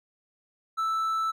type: tone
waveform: triangle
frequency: 1318.5 Hz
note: E6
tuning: in tune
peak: -23 dBFS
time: 0.77-1.32 s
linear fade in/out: 20 ms
effects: none